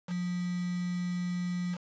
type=tone with quantisation; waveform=sine; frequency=177.8 Hz; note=F3; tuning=31 cents sharp; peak=-30 dBFS; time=0.07-1.78 s; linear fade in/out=50 ms; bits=7; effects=resampled to 16000 Hz